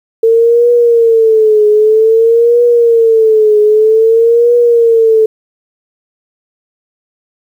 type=tone with vibrato; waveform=sine; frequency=449.9 Hz; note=A4; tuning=39 cents sharp; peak=-4 dBFS; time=0.23-5.26 s; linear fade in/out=5 ms; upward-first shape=triangle; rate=0.52 Hz; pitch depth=120 cents each way; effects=7-bit